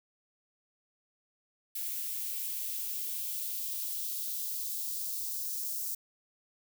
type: noise with high-pass filter sweep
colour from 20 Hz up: violet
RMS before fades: -36 dBFS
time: 1.75-5.95 s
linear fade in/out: 5 ms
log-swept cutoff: 2000 to 5400 Hz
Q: 1.5
effects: none